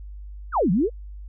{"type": "exponential two-way sweep", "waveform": "sine", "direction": "down then up", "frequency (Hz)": [1633, 161, 518], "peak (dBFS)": -17, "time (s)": [0.52, 0.9], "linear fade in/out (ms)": 50, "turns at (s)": 0.71, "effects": ["added 50 Hz sine -35 dBFS peak until 1.28 s"]}